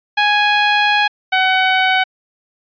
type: tone pair in turn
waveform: 15% pulse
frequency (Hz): 830.6 / 752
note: G#5 / F#5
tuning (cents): 0 / +28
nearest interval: major second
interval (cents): 172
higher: first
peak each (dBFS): -5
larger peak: neither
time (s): 0.17-1.08 / 1.32-2.04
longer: first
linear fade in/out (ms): 10
effects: resampled to 11025 Hz